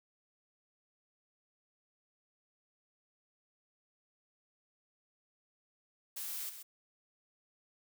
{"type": "noise with echo", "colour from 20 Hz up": "blue", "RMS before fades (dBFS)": -41, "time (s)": [6.16, 6.5], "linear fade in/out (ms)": 10, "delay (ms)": 130, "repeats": 1, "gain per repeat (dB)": -8, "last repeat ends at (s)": 6.63, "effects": []}